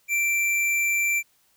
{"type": "tone with hard clipping", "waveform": "sine", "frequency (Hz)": 2349, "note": "D7", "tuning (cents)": 0, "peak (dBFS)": -22, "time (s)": [0.08, 1.23], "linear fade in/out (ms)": 50, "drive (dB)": 14, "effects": ["white hiss -64 dBFS RMS until 1.56 s"]}